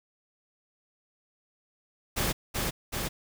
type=noise with echo; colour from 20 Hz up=pink; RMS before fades=-28 dBFS; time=2.16-2.33 s; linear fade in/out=20 ms; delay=380 ms; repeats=2; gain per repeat=-2 dB; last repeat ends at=3.09 s; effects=none